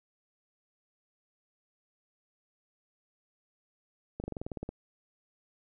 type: slowing click train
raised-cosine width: 2 ms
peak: -23 dBFS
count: 11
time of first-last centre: 4.2-4.691 s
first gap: 39 ms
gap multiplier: 1.05
effects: none